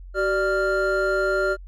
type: tone cluster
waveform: triangle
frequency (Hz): 379.7 / 592 / 1395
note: F#4 / D5 / F6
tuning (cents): +45 / +14 / -2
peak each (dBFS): -22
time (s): 0.14-1.57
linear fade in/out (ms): 50
effects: added 45 Hz sine -37 dBFS peak until 1.67 s